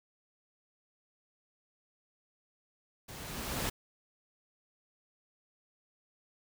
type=noise with level ramp; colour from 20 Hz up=pink; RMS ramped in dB=-47 to -33 dBFS; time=3.08-3.7 s; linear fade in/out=10 ms; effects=none